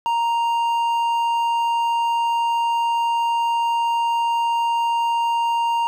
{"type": "tone with hard clipping", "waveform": "triangle", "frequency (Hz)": 932.3, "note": "A#5", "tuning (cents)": 0, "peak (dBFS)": -19, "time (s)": [0.06, 5.87], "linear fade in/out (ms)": 0, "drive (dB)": 9, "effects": []}